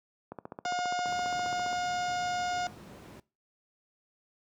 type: click train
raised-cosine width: 1 ms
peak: -25 dBFS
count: 22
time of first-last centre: 0.32-1.729 s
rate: 14.9 Hz
type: harmonic tone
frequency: 716 Hz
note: F5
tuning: 43 cents sharp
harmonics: 1 / 2 / 3 / 4 / 5 / 6 / 7 / 8 / 9 / 10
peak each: -31 / -36 / -45 / -46 / -46 / -51 / -46 / -48 / -54 / -50 dBFS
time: 0.65-2.67 s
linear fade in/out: 2 ms
type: noise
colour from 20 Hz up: brown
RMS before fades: -41 dBFS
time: 1.06-3.2 s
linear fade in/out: 2 ms
effects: noise-tail reverb RT60 0.3 s tail -21 dB re dry + high-pass 150 Hz 12 dB/octave